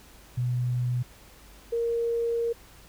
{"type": "tone pair in turn", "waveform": "sine", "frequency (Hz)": [123.47, 466.2], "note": ["B2", "A#4"], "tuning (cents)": [0, 0], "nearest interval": "octave + major seventh", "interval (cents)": 2300, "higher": "second", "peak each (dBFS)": -24, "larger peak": "neither", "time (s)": [[0.37, 1.03], [1.72, 2.53]], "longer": "second", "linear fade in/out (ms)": 10, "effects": ["added 50 Hz sine -54 dBFS peak until 2.88 s", "pink hiss -53 dBFS RMS until 2.88 s"]}